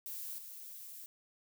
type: noise with level steps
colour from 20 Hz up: violet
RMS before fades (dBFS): -43 / -49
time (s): 0.06-1.06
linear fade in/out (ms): 0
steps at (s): 0.38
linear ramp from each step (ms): 5
effects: none